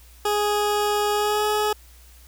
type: tone with pitch glide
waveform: 20% pulse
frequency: 415.5 to 422.5 Hz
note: G#4 to G#4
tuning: +1 to +30 cents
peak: -15 dBFS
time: 0.25-1.73 s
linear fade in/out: 5 ms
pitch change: +29 cents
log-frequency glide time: 1.13-1.45 s
effects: added 60 Hz sine -47 dBFS peak until 2.27 s + white hiss -53 dBFS RMS until 2.27 s